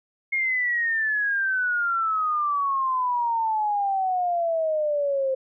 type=exponential sweep; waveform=sine; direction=down; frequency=2155 to 523.3 Hz; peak=-21 dBFS; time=0.32-5.35 s; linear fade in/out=10 ms; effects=none